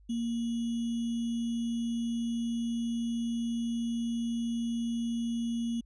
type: tone with sample-and-hold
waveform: sine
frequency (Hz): 233.1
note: A#3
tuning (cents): 0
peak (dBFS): -29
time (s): 0.09-5.81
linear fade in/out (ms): 10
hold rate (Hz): 3150
effects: added 50 Hz sine -55 dBFS peak until 5.85 s + resampled to 22050 Hz